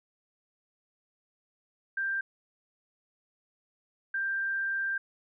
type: tone pair in turn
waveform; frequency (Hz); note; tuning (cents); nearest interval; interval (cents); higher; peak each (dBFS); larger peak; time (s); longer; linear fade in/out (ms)
sine; 1581 / 1581; G6 / G6; +14 / +14; unison; 0; neither; -28; neither; 1.97-2.21 / 4.14-4.98; second; 5
effects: none